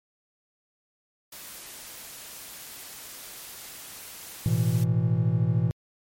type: noise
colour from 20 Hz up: white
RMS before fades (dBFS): -42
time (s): 1.32-4.84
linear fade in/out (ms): 5
type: chord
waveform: triangle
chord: A suspended second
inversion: none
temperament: equal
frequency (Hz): 110 / 123.47 / 164.81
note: A2 / B2 / E3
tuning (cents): 0 / 0 / 0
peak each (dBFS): -23 / -23 / -24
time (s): 4.46-5.71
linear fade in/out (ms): 0
effects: MP3 64 kbps